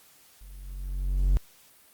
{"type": "tone with level ramp", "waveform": "triangle", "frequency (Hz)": 46.25, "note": "F#1", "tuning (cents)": 0, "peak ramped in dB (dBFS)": [-42, -15], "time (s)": [0.41, 1.37], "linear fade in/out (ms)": 0, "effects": ["white hiss -57 dBFS RMS until 1.93 s", "Opus 48 kbps"]}